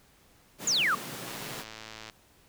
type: high-pass noise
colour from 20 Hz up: pink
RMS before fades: -40 dBFS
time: 0.58-1.65 s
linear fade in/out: 50 ms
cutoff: 120 Hz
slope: 48 dB/octave
type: exponential sweep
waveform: sine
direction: down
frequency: 7320 to 1100 Hz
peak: -23 dBFS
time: 0.67-0.95 s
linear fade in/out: 5 ms
type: click train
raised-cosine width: 0.2 ms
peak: -25 dBFS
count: 91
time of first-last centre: 1.28-2.098 s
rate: 110 Hz
effects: pink hiss -61 dBFS RMS until 2.48 s